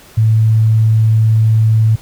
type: tone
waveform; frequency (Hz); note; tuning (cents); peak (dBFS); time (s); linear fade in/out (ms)
sine; 110.5; A2; +8; -7; 0.17-1.96; 10
effects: pink hiss -41 dBFS RMS until 2.01 s